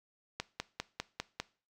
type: click train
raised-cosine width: 0.2 ms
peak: -17 dBFS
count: 6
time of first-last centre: 0.4-1.4 s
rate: 5 Hz
effects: noise-tail reverb RT60 0.4 s tail -20 dB re dry

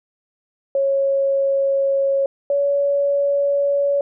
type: tone pair in turn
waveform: sine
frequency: 549 / 565.1 Hz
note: C#5 / C#5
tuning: -17 / +33 cents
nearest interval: minor second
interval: 50 cents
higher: second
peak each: -15 dBFS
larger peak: neither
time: 0.75-2.26 / 2.5-4.01 s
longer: neither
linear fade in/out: 2 ms
effects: none

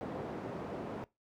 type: band-pass noise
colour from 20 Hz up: white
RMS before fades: -41 dBFS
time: 0.01-1.04 s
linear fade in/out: 0 ms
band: 110 to 540 Hz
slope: 12 dB/octave
effects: noise-tail reverb RT60 0.2 s tail -20 dB re dry

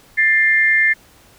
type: tone pair together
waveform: sine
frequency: 1770.8 / 2100 Hz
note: A6 / C7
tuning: +11 / +6 cents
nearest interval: minor third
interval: 295 cents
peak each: -14 dBFS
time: 0.17-0.94 s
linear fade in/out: 20 ms
effects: pink hiss -49 dBFS RMS until 1.38 s

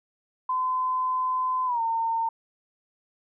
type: tone with pitch glide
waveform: sine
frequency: 1022 to 910.5 Hz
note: C6 to A#5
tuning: -41 to -41 cents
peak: -23 dBFS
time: 0.49-2.29 s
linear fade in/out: 5 ms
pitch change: -200 cents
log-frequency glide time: 1.66-1.81 s
effects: none

